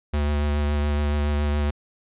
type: tone with vibrato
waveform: square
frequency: 73.42 Hz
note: D2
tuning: in tune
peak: -21 dBFS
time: 0.13-1.71 s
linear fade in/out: 10 ms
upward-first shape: triangle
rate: 7.1 Hz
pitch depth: 22 cents each way
effects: resampled to 8000 Hz